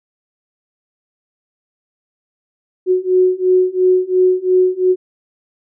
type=beating tone pair; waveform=sine; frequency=366.8 / 369.7 Hz; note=F#4 / F#4; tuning=-15 / -1 cents; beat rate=2.9 Hz; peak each=-14 / -13 dBFS; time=2.86-4.96 s; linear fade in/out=50 ms; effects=none